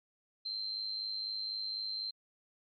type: tone with amplitude modulation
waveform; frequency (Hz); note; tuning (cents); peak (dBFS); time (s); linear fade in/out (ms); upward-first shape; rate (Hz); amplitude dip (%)
sine; 4126; C8; -25; -33; 0.45-2.11; 10; sine; 104; 60
effects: AAC 64 kbps